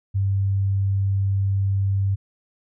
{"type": "tone", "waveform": "sine", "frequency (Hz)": 98, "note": "G2", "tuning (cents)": 0, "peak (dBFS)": -18, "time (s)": [0.14, 2.16], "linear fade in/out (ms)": 20, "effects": []}